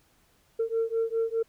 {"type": "beating tone pair", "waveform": "sine", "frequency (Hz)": [451.7, 456.6], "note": ["A4", "A#4"], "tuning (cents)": [45, -36], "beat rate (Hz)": 4.9, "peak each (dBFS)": -27, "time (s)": [0.59, 1.43], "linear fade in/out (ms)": 10, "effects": ["tanh soft clip ceiling -20 dBFS", "pink hiss -65 dBFS RMS until 1.48 s"]}